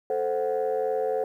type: chord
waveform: sine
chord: F# diminished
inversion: first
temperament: equal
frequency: 440 / 523.3 / 740 Hz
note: A4 / C5 / F#5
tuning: 0 / 0 / 0 cents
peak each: -26 / -26 / -30 dBFS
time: 0.1-1.24 s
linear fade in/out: 2 ms
effects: tanh soft clip ceiling -18 dBFS + 10-bit